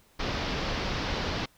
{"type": "low-pass noise", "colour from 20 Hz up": "pink", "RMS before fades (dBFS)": -31, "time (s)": [0.19, 1.46], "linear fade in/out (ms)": 10, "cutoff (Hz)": 5400, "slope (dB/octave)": 48, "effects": ["pink hiss -62 dBFS RMS until 1.57 s"]}